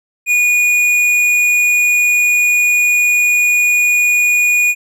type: tone with tanh clipping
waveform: sine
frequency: 2453 Hz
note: D#7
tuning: 25 cents flat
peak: -11 dBFS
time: 0.26-4.75 s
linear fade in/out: 50 ms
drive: 11 dB
effects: none